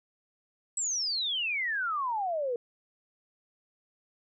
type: exponential sweep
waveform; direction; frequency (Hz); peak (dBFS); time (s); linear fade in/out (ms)
sine; down; 7930 to 464.2; -28; 0.77-2.56; 2
effects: none